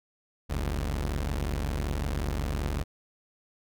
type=tone pair together; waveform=sawtooth; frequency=45.38 / 72.1 Hz; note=F#1 / D2; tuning=-33 / -31 cents; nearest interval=minor sixth; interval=802 cents; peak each=-27 dBFS; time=0.49-2.84 s; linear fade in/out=20 ms; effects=none